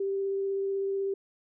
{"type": "tone with vibrato", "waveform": "sine", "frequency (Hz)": 392, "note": "G4", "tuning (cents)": 0, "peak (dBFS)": -27, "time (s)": [0, 1.14], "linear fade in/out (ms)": 5, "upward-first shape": "sine", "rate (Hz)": 16, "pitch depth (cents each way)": 8, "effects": []}